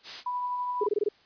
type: noise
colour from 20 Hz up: blue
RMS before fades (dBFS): -32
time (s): 0.03-0.24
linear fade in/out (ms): 50
type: tone with tremolo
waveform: sine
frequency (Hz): 987.8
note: B5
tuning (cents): 0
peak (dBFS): -27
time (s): 0.26-0.87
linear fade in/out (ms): 5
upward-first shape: triangle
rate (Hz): 12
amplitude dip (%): 30
type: tone bursts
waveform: sine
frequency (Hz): 415.3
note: G#4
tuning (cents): 0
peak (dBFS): -22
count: 6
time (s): 0.81-1.088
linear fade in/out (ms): 5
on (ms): 28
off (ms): 22
effects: white hiss -60 dBFS RMS until 1.25 s + resampled to 11025 Hz